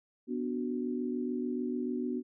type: chord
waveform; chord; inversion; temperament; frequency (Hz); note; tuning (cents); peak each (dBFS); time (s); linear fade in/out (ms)
sine; B minor; none; equal; 246.9 / 293.7 / 370; B3 / D4 / F#4; 0 / 0 / 0; -33 / -38 / -37; 0.27-2.23; 50
effects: none